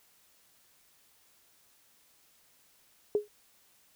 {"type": "tone with exponential decay", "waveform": "sine", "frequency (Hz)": 416.9, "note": "G#4", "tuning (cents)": 7, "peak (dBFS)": -20, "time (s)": [3.15, 3.28], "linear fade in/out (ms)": 1, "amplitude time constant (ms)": 27, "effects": ["white hiss -65 dBFS RMS until 3.95 s"]}